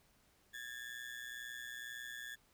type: ring-modulated tone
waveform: 35% pulse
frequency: 1714 Hz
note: A6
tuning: 46 cents flat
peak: -40 dBFS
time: 0.53-2.36 s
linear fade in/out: 20 ms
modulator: 61 Hz
effects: pink hiss -71 dBFS RMS until 2.53 s